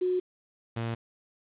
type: tone pair in turn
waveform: sine / sawtooth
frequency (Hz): 364.9 / 115.24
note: F#4 / A#2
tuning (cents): -24 / -19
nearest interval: octave + minor sixth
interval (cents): 1995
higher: first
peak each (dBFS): -24 / -26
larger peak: first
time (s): 0.01-0.2 / 0.76-0.95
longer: neither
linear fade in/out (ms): 10
effects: resampled to 8000 Hz + 9-bit